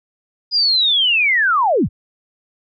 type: linear sweep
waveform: sine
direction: down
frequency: 4978 to 33.13 Hz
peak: -12 dBFS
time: 0.51-1.89 s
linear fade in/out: 50 ms
effects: none